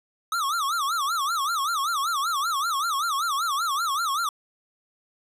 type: tone with vibrato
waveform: square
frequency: 1230 Hz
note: D#6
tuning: 20 cents flat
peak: -24 dBFS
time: 0.32-4.29 s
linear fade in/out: 2 ms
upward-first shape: sine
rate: 5.2 Hz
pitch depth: 220 cents each way
effects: resampled to 32000 Hz